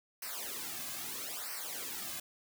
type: noise with flanger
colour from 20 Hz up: white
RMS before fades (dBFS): -41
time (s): 0.22-2.2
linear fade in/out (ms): 5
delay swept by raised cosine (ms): 0.28 to 2.18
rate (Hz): 0.77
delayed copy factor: -0.9
effects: none